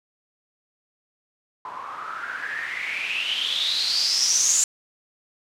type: noise with low-pass filter sweep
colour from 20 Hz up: blue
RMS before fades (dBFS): -25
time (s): 1.65-4.64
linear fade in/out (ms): 2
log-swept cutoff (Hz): 970 to 7200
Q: 9.5
effects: none